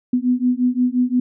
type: beating tone pair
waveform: sine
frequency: 246.2 / 251.9 Hz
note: B3 / B3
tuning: -5 / +34 cents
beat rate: 5.7 Hz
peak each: -18 dBFS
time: 0.13-1.2 s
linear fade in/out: 5 ms
effects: none